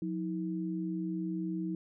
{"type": "tone pair together", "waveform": "sine", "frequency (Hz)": [179.99, 320.7], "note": ["F#3", "E4"], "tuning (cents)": [-48, -48], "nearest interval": "minor seventh", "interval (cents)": 1000, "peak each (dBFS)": [-35, -35], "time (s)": [0.02, 1.75], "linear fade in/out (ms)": 2, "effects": []}